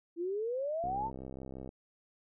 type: exponential sweep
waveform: sine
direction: up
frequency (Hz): 329.6 to 932.3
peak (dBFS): -32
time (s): 0.16-1.11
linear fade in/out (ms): 50
type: click train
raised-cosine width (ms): 2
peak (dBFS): -31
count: 57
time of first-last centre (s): 0.84-1.691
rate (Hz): 65.8
effects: none